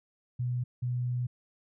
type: tone pair in turn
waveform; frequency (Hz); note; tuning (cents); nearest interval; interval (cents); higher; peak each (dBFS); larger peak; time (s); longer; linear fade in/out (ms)
sine; 123.47 / 123.47; B2 / B2; 0 / 0; unison; 0; neither; -28; neither; 0.39-0.64 / 0.82-1.27; second; 10
effects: none